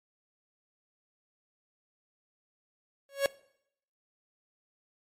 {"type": "tone with exponential growth", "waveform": "45% pulse", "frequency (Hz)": 554.4, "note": "C#5", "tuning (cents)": 0, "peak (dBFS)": -20, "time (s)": [3.09, 3.26], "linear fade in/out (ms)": 1, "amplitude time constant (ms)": 35, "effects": ["noise-tail reverb RT60 0.7 s tail -21 dB re dry", "MP3 64 kbps"]}